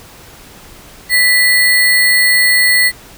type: tone with sample-and-hold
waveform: sine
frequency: 1975.5 Hz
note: B6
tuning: in tune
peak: -7 dBFS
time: 1.09-2.92 s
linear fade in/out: 50 ms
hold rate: 6300 Hz
effects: pink hiss -38 dBFS RMS until 3.17 s

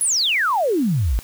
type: exponential sweep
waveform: sine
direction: down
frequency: 11140 to 47.6 Hz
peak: -16 dBFS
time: 0.01-1.19 s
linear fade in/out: 0 ms
effects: white hiss -42 dBFS RMS until 1.23 s

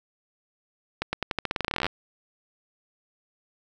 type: accelerating click train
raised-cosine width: 0.3 ms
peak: -10 dBFS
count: 21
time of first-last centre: 1.02-1.866 s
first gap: 110 ms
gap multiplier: 0.88
effects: none

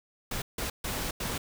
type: noise bursts at uneven times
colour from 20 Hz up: pink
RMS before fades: -33 dBFS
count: 4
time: 0.31-0.42 / 0.58-0.7 / 0.84-1.11 / 1.2-1.38 s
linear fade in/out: 5 ms
effects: none

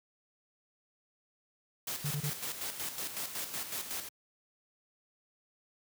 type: noise with tremolo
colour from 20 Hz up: white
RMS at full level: -37 dBFS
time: 1.87-4.09 s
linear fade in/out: 5 ms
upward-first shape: square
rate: 5.4 Hz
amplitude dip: 55%
type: tone bursts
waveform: triangle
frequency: 146.5 Hz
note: D3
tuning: 4 cents flat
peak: -30 dBFS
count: 3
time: 2.04-2.299 s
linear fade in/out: 5 ms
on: 67 ms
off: 29 ms
effects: high-pass 80 Hz 12 dB/octave

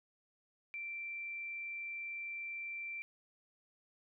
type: tone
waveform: sine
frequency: 2349 Hz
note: D7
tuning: in tune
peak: -40 dBFS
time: 0.74-3.02 s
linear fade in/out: 0 ms
effects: none

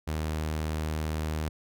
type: tone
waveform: sawtooth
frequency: 77.78 Hz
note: D#2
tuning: in tune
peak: -25 dBFS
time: 0.07-1.49 s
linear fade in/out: 10 ms
effects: none

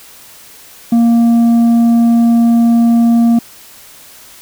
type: tone with tanh clipping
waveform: sine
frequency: 233.1 Hz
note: A#3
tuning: in tune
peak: -7 dBFS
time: 0.92-3.39 s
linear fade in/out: 5 ms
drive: 5 dB
effects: white hiss -38 dBFS RMS until 4.41 s

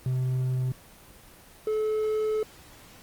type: tone pair in turn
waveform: triangle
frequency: 128.4 / 431.9 Hz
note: C3 / A4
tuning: -32 / -32 cents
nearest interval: octave + major sixth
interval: 2100 cents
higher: second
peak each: -22 dBFS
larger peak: neither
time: 0.06-0.72 / 1.67-2.43 s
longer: second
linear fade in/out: 2 ms
effects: pink hiss -51 dBFS RMS until 3.02 s + Opus 24 kbps

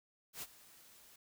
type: noise with ADSR envelope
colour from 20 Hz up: white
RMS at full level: -43 dBFS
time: 0.33-1.16 s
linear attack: 89 ms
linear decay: 41 ms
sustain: -18 dB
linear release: 4 ms
effects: none

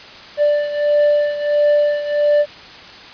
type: beating tone pair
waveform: triangle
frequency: 588 / 589.5 Hz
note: D5 / D5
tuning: +2 / +6 cents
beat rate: 1.5 Hz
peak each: -12 / -17 dBFS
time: 0.37-2.46 s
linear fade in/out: 50 ms
effects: white hiss -37 dBFS RMS until 3.13 s + resampled to 11025 Hz

